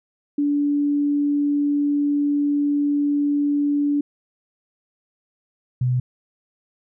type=tone pair in turn; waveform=sine; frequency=289.1 / 125.55 Hz; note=D4 / B2; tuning=-27 / +29 cents; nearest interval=octave + major second; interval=1444 cents; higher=first; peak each=-17 dBFS; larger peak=neither; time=0.38-4.01 / 5.81-6 s; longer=first; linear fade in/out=5 ms; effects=none